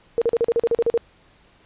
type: tone bursts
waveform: sine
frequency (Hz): 466.2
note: A#4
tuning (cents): 0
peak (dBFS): -15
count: 11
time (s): 0.18-0.976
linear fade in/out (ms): 0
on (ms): 36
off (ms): 40
effects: pink hiss -55 dBFS RMS until 1.65 s + resampled to 8000 Hz